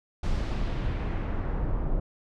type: noise with low-pass filter sweep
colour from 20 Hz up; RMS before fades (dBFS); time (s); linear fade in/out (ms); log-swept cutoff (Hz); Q
brown; -28; 0.23-2; 5; 6400 to 870; 1
effects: none